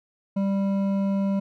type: tone with hard clipping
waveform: sine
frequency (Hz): 196.6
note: G3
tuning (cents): +5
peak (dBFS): -23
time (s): 0.36-1.4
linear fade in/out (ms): 10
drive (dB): 9
effects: none